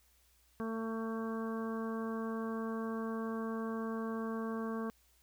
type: harmonic tone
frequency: 224.4 Hz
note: A3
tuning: 34 cents sharp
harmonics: 1 / 2 / 3 / 4 / 5 / 6 / 7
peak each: -37 / -41 / -49 / -52 / -45 / -55 / -51 dBFS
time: 0.6-4.9 s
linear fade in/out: 0 ms
effects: added 60 Hz sine -70 dBFS peak until 5.22 s + white hiss -70 dBFS RMS until 5.22 s